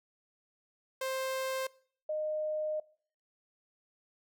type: tone pair in turn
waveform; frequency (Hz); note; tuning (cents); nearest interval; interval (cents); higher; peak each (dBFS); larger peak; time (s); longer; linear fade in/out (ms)
sawtooth / sine; 526 / 614.9; C5 / D#5; +9 / -21; minor third; 270; second; -29 / -31; first; 1.01-1.67 / 2.09-2.8; second; 5
effects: noise-tail reverb RT60 0.5 s tail -22 dB re dry